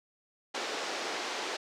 pink band-pass noise, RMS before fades -36 dBFS, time 0.54-1.57 s, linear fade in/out 10 ms, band 340 to 6200 Hz, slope 24 dB/octave, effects none

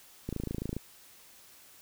click train, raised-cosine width 3 ms, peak -21 dBFS, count 14, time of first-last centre 0.29-0.766 s, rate 27.3 Hz, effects white hiss -56 dBFS RMS until 1.81 s

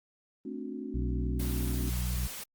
sine chord, D dominant seventh, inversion second, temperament just, 220.2 / 264.3 / 293.7 / 367.1 Hz, A3 / C4 / D4 / F#4, +2 / +18 / 0 / -14 cents, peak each -41 / -39 / -42 / -43 dBFS, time 0.45-1.9 s, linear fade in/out 5 ms
harmonic tone, 61 Hz, B1, 21 cents flat, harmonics 1 / 2 / 3, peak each -30 / -36 / -40 dBFS, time 0.94-2.27 s, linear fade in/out 5 ms
white noise, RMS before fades -41 dBFS, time 1.39-2.44 s, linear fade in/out 10 ms
effects Opus 24 kbps

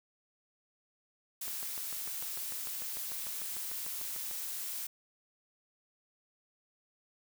blue noise, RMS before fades -39 dBFS, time 1.41-4.87 s, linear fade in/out 5 ms
click train, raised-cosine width 0.5 ms, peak -32 dBFS, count 20, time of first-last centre 1.48-4.312 s, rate 6.71 Hz
effects none

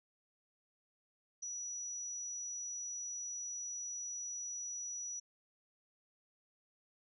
sine tone, 5870 Hz, F#8, 15 cents flat, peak -40 dBFS, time 1.42-5.2 s, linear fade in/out 10 ms, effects none

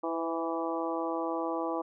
harmonic tone with a mistuned harmonic, 164.81 Hz, E3, in tune, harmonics 2 / 3 / 4 / 5 / 6 / 7, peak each -34 / -36 / -37 / -38 / -39 / -39 dBFS, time 0.03-1.82 s, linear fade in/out 10 ms, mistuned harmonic 3, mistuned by +22 cents, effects none

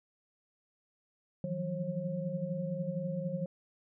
sine tone cluster, 159 / 172.1 / 183.1 / 539 Hz, D#3 / F3 / F#3 / C#5, +38 / -25 / -18 / -49 cents, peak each -38 / -40 / -38 / -38 dBFS, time 1.44-3.46 s, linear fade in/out 2 ms, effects none

